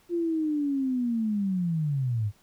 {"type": "linear sweep", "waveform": "sine", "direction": "down", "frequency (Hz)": [350, 98.4], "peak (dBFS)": -24, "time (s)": [0.09, 2.32], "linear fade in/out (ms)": 50, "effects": ["pink hiss -62 dBFS RMS until 2.42 s"]}